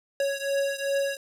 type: beating tone pair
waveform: square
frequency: 554 / 556.6 Hz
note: C#5 / C#5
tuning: -1 / +7 cents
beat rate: 2.6 Hz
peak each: -28 / -30 dBFS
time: 0.2-1.17 s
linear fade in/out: 2 ms
effects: low-pass 12000 Hz 12 dB/octave + 9-bit